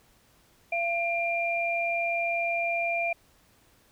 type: tone pair together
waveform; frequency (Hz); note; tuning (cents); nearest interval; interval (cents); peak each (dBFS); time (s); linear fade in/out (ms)
sine; 681.4 / 2388; F5 / D7; -43 / +28; octave + minor seventh; 2171; -28; 0.72-3.13; 5
effects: pink hiss -62 dBFS RMS until 3.91 s